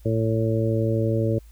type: harmonic tone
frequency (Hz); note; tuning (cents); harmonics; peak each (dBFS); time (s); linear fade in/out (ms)
112; A2; +31; 1 / 2 / 3 / 4 / 5; -22 / -29 / -27 / -28 / -28; 0.05-1.39; 10
effects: added 55 Hz sine -44 dBFS peak until 1.51 s + white hiss -60 dBFS RMS until 1.51 s